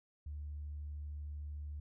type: tone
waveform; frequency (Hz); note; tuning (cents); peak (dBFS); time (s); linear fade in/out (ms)
sine; 73.9; D2; +11; -40; 0.26-1.8; 5
effects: tanh soft clip ceiling -36 dBFS